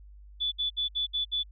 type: tone bursts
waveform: sine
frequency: 3465 Hz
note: A7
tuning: 27 cents flat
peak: -26 dBFS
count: 6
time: 0.4-1.435 s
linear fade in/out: 20 ms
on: 120 ms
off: 63 ms
effects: added 50 Hz sine -47 dBFS peak until 1.51 s